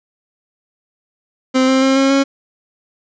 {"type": "tone with pitch steps", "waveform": "30% pulse", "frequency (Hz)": [260, 263.5, 267, 270.6, 274.2], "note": ["C4", "C4", "C4", "C#4", "C#4"], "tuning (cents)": [-11, 12, 35, -42, -19], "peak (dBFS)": -8, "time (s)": [1.54, 2.24], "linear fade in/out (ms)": 20, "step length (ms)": 140, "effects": ["resampled to 16000 Hz", "7-bit"]}